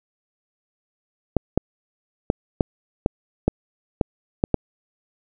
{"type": "clicks", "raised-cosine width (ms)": 2, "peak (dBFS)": -3, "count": 9, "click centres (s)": [1.367, 1.576, 2.301, 2.608, 3.061, 3.48, 4.012, 4.439, 4.543], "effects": []}